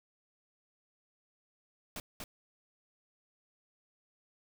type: noise with echo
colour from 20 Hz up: pink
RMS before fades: -41 dBFS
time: 1.96-2 s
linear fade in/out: 2 ms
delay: 240 ms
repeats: 1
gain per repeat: -2 dB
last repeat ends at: 2.24 s
effects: none

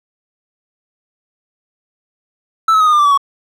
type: tone with pitch steps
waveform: triangle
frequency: 1318.5 / 1287.6 / 1257.5 / 1228.1 / 1199.3 / 1171.3 / 1143.8 / 1117.1 Hz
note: E6 / E6 / D#6 / D#6 / D6 / D6 / D6 / C#6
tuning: 0 / -41 / +18 / -23 / +36 / -5 / -46 / +13 cents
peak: -6 dBFS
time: 2.68-3.176 s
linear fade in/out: 5 ms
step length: 62 ms
effects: none

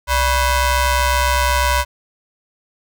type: ring-modulated tone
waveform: sawtooth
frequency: 521 Hz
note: C5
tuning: 7 cents flat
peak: -7 dBFS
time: 0.07-1.85 s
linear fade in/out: 50 ms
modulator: 457 Hz
effects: none

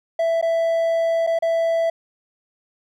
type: tone with dropouts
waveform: triangle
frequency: 662 Hz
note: E5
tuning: 7 cents sharp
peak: -15 dBFS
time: 0.19-1.9 s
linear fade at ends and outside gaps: 5 ms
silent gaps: 0.414-0.425 / 1.267-1.272 / 1.389-1.423 s
effects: none

